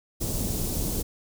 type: band-stop noise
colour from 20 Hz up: pink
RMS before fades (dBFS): -28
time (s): 0.2-1.03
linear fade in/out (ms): 20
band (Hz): 440 to 6600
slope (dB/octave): 12
effects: none